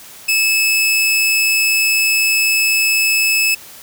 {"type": "tone", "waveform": "sawtooth", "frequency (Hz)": 2604, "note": "E7", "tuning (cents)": -22, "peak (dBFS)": -9, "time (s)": [0.28, 3.55], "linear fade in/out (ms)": 10, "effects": ["white hiss -38 dBFS RMS until 3.82 s"]}